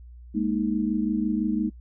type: chord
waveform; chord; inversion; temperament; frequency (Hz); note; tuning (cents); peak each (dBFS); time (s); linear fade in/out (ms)
sine; Ab suspended second; none; just; 207.7 / 233.6 / 311.5; Ab3 / Bb3 / Eb4; 0 / +4 / +2; -26 / -27 / -27; 0.34-1.7; 20
effects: noise-tail reverb RT60 0.1 s tail -25 dB re dry + added 60 Hz sine -42 dBFS peak until 1.8 s